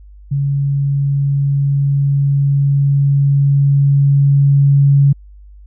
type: tone with level ramp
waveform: sine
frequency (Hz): 140.2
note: C#3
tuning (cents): +20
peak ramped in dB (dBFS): -13 to -6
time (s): 0.31-5.13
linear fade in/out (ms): 10
effects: added 50 Hz sine -36 dBFS peak until 5.66 s